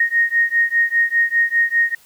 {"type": "beating tone pair", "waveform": "sine", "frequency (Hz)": [1859, 1864], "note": ["A#6", "A#6"], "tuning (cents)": [-5, -1], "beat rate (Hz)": 5, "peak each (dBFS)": -17, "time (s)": [0, 1.95], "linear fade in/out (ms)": 5, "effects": ["white hiss -51 dBFS RMS until 2.05 s"]}